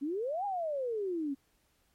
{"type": "exponential two-way sweep", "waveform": "sine", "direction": "up then down", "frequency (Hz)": [266.6, 830.6, 266.6], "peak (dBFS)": -31, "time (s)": [0.01, 1.35], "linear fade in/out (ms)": 20, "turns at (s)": 0.45, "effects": ["pink hiss -72 dBFS RMS until 1.94 s", "MP3 64 kbps"]}